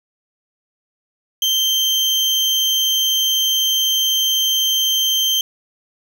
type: tone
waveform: 35% pulse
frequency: 3136 Hz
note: G7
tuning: in tune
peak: -13 dBFS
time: 1.42-5.41 s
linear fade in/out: 2 ms
effects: none